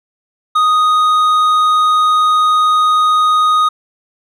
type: tone with hard clipping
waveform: triangle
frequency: 1244.5 Hz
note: D#6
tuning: in tune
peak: -10 dBFS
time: 0.55-3.69 s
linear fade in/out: 10 ms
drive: 9 dB
effects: none